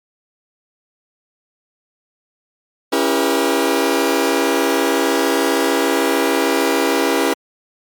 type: chord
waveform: sawtooth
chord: C# diminished seventh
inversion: none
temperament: just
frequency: 277.2 / 332.6 / 399.1 / 479 Hz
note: C#4 / E4 / G4 / Bb4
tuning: 0 / +16 / +31 / +47 cents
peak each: -16 dBFS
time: 2.92-7.34 s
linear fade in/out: 10 ms
effects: MP3 96 kbps